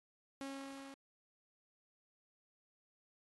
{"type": "tone with level ramp", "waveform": "sawtooth", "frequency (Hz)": 273.3, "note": "C#4", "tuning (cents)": -24, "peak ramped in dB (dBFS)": [-38, -47], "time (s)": [0.41, 0.94], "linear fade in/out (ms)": 0, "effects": ["AAC 32 kbps"]}